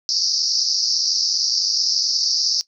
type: band-pass noise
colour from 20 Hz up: pink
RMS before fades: -20 dBFS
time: 0.09-2.61 s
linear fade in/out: 0 ms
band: 4600 to 5700 Hz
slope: 96 dB/octave
effects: noise-tail reverb RT60 0.1 s tail -18 dB re dry